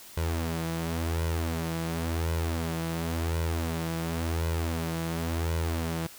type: tone with flanger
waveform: sawtooth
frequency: 82.41 Hz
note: E2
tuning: in tune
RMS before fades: -30 dBFS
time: 0.17-6.07 s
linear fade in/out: 5 ms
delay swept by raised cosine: 2 to 6 ms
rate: 0.93 Hz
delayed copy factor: +0.65
effects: white hiss -48 dBFS RMS until 6.18 s